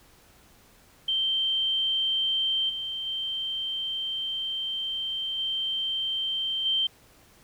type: tone with level steps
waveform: sine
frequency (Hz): 3131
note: G7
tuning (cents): -3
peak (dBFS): -23 / -30 / -28 / -26 / -22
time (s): 1.08-6.87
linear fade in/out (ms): 5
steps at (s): 2.69 / 3.06 / 5.38 / 6.65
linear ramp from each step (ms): 10
effects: pink hiss -57 dBFS RMS until 7.43 s